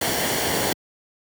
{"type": "noise with comb filter", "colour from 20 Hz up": "pink", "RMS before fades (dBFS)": -23, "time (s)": [0.01, 0.73], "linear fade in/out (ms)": 5, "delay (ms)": 0.79, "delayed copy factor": -0.5, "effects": ["high-pass 100 Hz 12 dB/octave"]}